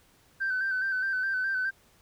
sine tone with vibrato, 1542 Hz, G6, 29 cents flat, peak -25 dBFS, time 0.4-1.71 s, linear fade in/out 20 ms, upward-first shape square, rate 4.8 Hz, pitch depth 34 cents each way, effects tanh soft clip ceiling -22 dBFS + pink hiss -62 dBFS RMS until 2.01 s

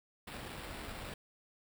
pink noise with sample-and-hold, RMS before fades -45 dBFS, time 0.27-1.14 s, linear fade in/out 5 ms, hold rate 6300 Hz, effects none

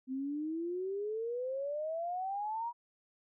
sine exponential sweep, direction up, 255.6 to 966 Hz, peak -34 dBFS, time 0.07-2.73 s, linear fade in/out 50 ms, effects none

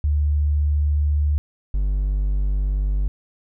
sine / triangle tone pair in turn, 73.8 / 49.26 Hz, D2 / G1, +9 / +9 cents, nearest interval perfect fifth, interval 700 cents, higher first, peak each -16 dBFS, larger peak neither, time 0.04-1.38 / 1.74-3.08 s, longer neither, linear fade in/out 0 ms, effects none

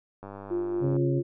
click train, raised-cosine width 1 ms, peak -27 dBFS, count 74, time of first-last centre 0.23-0.965 s, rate 99.3 Hz
sine tone with tremolo, 349.7 Hz, F4, 2 cents sharp, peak -25 dBFS, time 0.5-1.23 s, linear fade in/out 20 ms, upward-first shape sine, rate 4.3 Hz, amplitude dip 35%
harmonic tone, 136.6 Hz, C#3, 25 cents flat, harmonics 1 / 2 / 3 / 4, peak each -25 / -31 / -37 / -36 dBFS, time 0.8-1.23 s, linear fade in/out 50 ms
effects none

